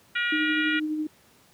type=harmonic tone; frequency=478.2 Hz; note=A#4; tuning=44 cents sharp; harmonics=3 / 4 / 5 / 6 / 7 / 8; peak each=-27 / -29 / -31 / -33 / -38 / -43 dBFS; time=0.15-0.8 s; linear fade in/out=10 ms
type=tone with tremolo; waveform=sine; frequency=307.4 Hz; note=D#4; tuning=21 cents flat; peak=-24 dBFS; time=0.32-1.07 s; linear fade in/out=5 ms; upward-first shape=sine; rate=12 Hz; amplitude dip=35%
effects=pink hiss -58 dBFS RMS until 1.53 s + high-pass 100 Hz 12 dB/octave